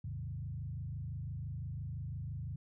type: tone with frequency modulation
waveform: sine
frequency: 112.5 Hz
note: A2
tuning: 39 cents sharp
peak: -38 dBFS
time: 0.04-2.56 s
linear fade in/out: 5 ms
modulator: 25.9 Hz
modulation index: 1.5
effects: none